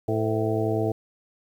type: harmonic tone with a mistuned harmonic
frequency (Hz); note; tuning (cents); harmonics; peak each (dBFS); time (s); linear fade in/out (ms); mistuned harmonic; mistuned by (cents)
110; A2; 0; 1 / 2 / 3 / 4 / 5 / 6 / 7; -27 / -34 / -28 / -27 / -36 / -30 / -35; 0.08-0.92; 5; 5; -120
effects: 9-bit